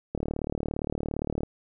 click train, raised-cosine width 2 ms, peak -16 dBFS, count 49, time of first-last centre 0.15-1.433 s, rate 37.4 Hz, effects none

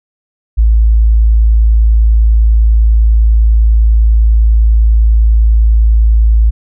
sine tone, 55 Hz, A1, in tune, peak -4 dBFS, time 0.57-6.51 s, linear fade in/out 20 ms, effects none

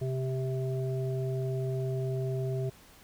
harmonic tone, 130.81 Hz, C3, in tune, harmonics 1 / 3 / 5, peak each -30 / -35 / -41 dBFS, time 0.01-2.7 s, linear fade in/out 10 ms, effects pink hiss -56 dBFS RMS until 3.03 s

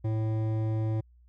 triangle tone with hard clipping, 110 Hz, A2, in tune, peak -28 dBFS, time 0.04-1.01 s, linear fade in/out 10 ms, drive 16 dB, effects added 60 Hz sine -55 dBFS peak until 1.28 s

